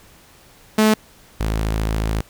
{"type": "tone pair in turn", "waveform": "sawtooth", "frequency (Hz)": [216.2, 54.05], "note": ["A3", "A1"], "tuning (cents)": [-30, -30], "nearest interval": "2 octaves", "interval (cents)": 2400, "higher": "first", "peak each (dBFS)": [-8, -15], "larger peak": "first", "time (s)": [[0.78, 0.94], [1.4, 2.21]], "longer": "second", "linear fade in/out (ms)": 5, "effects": ["pink hiss -49 dBFS RMS until 2.29 s"]}